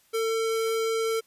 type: tone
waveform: square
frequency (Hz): 449.1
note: A4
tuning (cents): +35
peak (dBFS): -25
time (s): 0.13-1.21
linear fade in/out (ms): 20
effects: white hiss -63 dBFS RMS until 1.26 s + resampled to 32000 Hz